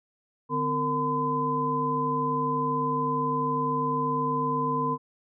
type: tone cluster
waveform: sine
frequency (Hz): 148.6 / 256.7 / 458.9 / 1016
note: D3 / C4 / A#4 / B5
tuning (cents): +21 / -33 / -27 / +49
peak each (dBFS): -33 / -31 / -32 / -26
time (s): 0.49-4.98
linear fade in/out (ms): 50
effects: none